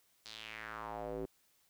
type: tone with band-pass filter sweep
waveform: square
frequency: 55 Hz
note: A1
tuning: in tune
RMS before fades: -44 dBFS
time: 0.25-1.26 s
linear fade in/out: 10 ms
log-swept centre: 4700 to 360 Hz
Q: 3
effects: white hiss -72 dBFS RMS until 1.69 s